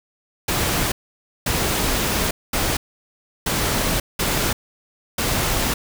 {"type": "noise bursts at uneven times", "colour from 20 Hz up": "pink", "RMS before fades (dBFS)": -21, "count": 6, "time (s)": [[0.48, 0.92], [1.46, 2.31], [2.53, 2.77], [3.46, 4], [4.19, 4.53], [5.18, 5.74]], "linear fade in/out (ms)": 5, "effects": []}